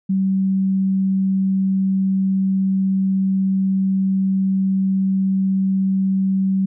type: tone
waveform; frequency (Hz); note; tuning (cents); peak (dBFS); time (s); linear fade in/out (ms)
sine; 191.7; G3; -38; -15; 0.09-6.66; 10
effects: none